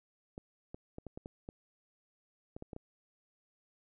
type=clicks; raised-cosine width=2 ms; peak=-30 dBFS; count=11; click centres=0.379 / 0.745 / 0.984 / 1.067 / 1.175 / 1.259 / 1.489 / 2.565 / 2.624 / 2.732 / 2.764 s; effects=none